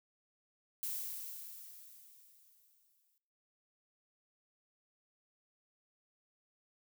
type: noise with exponential decay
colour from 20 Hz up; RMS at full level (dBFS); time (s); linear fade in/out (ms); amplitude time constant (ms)
violet; -38; 0.83-3.18; 0; 510
effects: noise-tail reverb RT60 0.9 s tail -21 dB re dry